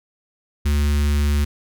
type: tone with notch filter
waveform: square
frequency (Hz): 72.6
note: D2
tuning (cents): -19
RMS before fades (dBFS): -18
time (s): 0.65-1.45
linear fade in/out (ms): 10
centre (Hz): 640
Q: 0.51
effects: none